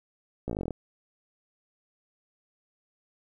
slowing click train, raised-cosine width 2 ms, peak -19 dBFS, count 12, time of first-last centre 0.48-0.707 s, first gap 16 ms, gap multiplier 1.05, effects 10-bit

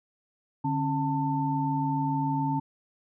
sine tone cluster, 145.5 / 272.5 / 892 Hz, D3 / C#4 / A5, -16 / -29 / +23 cents, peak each -29 dBFS, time 0.64-2.6 s, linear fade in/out 10 ms, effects none

